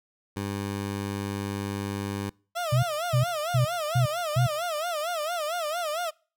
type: tone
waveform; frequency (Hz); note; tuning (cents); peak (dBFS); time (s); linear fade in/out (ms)
15% pulse; 100; G2; +35; -23; 0.36-2.3; 10
type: tone with vibrato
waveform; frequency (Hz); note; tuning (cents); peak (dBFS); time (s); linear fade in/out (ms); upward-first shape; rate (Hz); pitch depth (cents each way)
30% pulse; 650; E5; -24; -25; 2.55-6.11; 20; sine; 4.4; 160
type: tone bursts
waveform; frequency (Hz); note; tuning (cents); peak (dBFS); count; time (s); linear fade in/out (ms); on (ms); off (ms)
sine; 125.9; B2; +34; -19; 5; 2.72-4.47; 10; 110; 300
effects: noise-tail reverb RT60 0.4 s tail -26 dB re dry